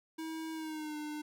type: tone with pitch glide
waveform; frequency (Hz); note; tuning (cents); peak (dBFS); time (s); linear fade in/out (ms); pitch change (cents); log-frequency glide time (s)
square; 320.8 to 301.1; E4 to D4; -47 to +43; -39; 0.18-1.22; 10; -110; 0.53-0.96
effects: none